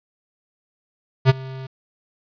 square tone with ADSR envelope, 132.1 Hz, C3, 17 cents sharp, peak -8 dBFS, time 1.25-1.67 s, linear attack 46 ms, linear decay 24 ms, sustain -24 dB, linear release 9 ms, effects resampled to 11025 Hz + 8-bit

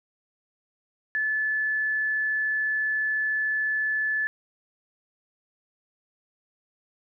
sine tone, 1733 Hz, A6, 27 cents flat, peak -23 dBFS, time 1.15-4.27 s, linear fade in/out 0 ms, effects none

